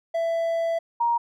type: tone pair in turn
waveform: triangle / sine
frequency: 665 / 940.5 Hz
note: E5 / A#5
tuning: +15 / +15 cents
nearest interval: tritone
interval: 600 cents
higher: second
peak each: -20 / -19 dBFS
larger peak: second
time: 0.14-0.79 / 1-1.18 s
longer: first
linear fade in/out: 10 ms
effects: none